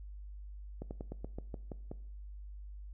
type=slowing click train; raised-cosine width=2 ms; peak=-28 dBFS; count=9; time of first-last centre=0.82-1.915 s; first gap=89 ms; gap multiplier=1.12; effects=noise-tail reverb RT60 0.6 s tail -19 dB re dry + added 50 Hz sine -44 dBFS peak until 2.93 s